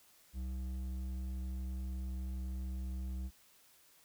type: tone with hard clipping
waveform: sine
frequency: 64 Hz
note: C2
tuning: 38 cents flat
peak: -39 dBFS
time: 0.33-3.31 s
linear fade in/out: 50 ms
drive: 8 dB
effects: white hiss -65 dBFS RMS until 4.04 s